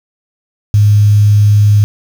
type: tone with quantisation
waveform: sine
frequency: 103.83 Hz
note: G#2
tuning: in tune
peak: -4 dBFS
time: 0.74-1.84 s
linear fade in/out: 0 ms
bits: 5
effects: none